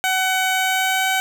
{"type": "tone with pitch glide", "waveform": "15% pulse", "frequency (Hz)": [752, 759.4], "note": ["F#5", "F#5"], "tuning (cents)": [28, 45], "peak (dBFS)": -11, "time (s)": [0.04, 1.2], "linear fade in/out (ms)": 0, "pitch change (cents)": 17, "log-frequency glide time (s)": [0.53, 1.07], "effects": []}